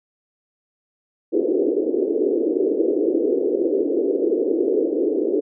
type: band-pass noise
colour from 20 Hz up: pink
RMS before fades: -20 dBFS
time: 1.32-5.41 s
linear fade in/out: 20 ms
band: 310 to 470 Hz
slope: 48 dB/octave
effects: none